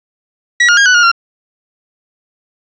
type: tone with pitch steps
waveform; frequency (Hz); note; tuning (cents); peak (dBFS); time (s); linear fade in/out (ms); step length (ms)
40% pulse; 1926 / 1422 / 1622 / 1489 / 1427 / 1378; B6 / F6 / G#6 / F#6 / F6 / F6; -44 / +31 / -41 / +11 / +37 / -24; -5; 0.6-1.116; 5; 86
effects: resampled to 16000 Hz + 7-bit